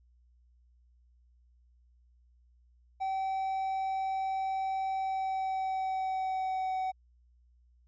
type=tone with pitch glide; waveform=triangle; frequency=768 to 753.5 Hz; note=G5 to F#5; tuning=-36 to +31 cents; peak=-28 dBFS; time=3-6.92 s; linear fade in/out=20 ms; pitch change=-33 cents; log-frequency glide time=4.94-6.72 s; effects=added 60 Hz sine -61 dBFS peak until 7.87 s + resampled to 16000 Hz